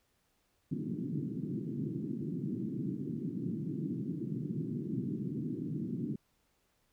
pink band-pass noise, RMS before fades -37 dBFS, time 0.71-6.16 s, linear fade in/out 5 ms, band 130 to 340 Hz, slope 48 dB/octave, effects pink hiss -75 dBFS RMS until 6.92 s

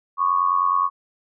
sine tone with amplitude modulation, 1108.7 Hz, C#6, in tune, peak -13 dBFS, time 0.17-0.9 s, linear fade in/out 50 ms, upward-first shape sine, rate 89.5 Hz, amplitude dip 80%, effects none

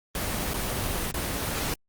pink noise with dropouts, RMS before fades -29 dBFS, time 0.15-1.74 s, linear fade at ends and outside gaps 2 ms, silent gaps 0.536-0.541 / 1.113-1.141 s, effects Opus 24 kbps

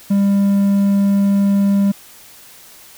triangle tone, 199.2 Hz, G3, 28 cents sharp, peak -9 dBFS, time 0.1-1.92 s, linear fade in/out 10 ms, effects white hiss -42 dBFS RMS until 2.97 s

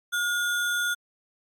sine tone with sample-and-hold, 1432 Hz, F6, 43 cents sharp, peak -23 dBFS, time 0.12-0.95 s, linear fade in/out 20 ms, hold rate 4900 Hz, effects MP3 64 kbps

